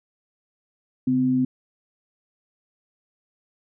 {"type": "tone pair together", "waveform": "sine", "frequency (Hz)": [135.66, 256.1], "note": ["C#3", "C4"], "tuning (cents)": [-37, -37], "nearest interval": "major seventh", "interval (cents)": 1100, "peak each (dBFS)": [-28, -18], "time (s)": [1.07, 1.45], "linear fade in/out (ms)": 5, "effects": []}